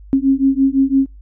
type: beating tone pair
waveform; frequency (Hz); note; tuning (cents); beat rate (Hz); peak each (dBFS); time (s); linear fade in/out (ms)
sine; 267.5 / 273.4; C4 / C#4; +38 / -24; 5.9; -14; 0.13-1.06; 0
effects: noise-tail reverb RT60 0.2 s tail -25 dB re dry + added 50 Hz sine -36 dBFS peak until 1.21 s